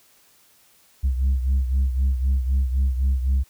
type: beating tone pair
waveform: sine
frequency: 65.41 / 69.31 Hz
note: C2 / C#2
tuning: 0 / 0 cents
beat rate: 3.9 Hz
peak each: -17 / -23 dBFS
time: 1.03-3.44 s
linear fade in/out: 20 ms
effects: tanh soft clip ceiling -15 dBFS + white hiss -57 dBFS RMS until 3.49 s